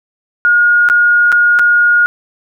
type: tone with dropouts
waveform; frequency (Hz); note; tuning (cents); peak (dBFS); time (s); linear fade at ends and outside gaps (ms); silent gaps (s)
sine; 1433; F6; +44; -6; 0.45-2.06; 0; 0.888-0.899 / 1.319-1.325 / 1.589-1.594
effects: none